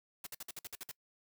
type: noise bursts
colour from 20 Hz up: white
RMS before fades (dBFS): -44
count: 9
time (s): 0.24-0.914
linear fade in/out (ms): 2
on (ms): 26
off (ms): 55
effects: noise-tail reverb RT60 0.1 s tail -24 dB re dry